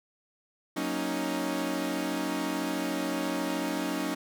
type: chord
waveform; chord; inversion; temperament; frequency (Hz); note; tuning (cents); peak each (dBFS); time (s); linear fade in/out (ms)
sawtooth; D# minor seventh; first; equal; 185 / 233.1 / 277.2 / 311.1; F#3 / A#3 / C#4 / D#4; 0 / 0 / 0 / 0; -33 / -34 / -29 / -29; 0.76-4.15; 10
effects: none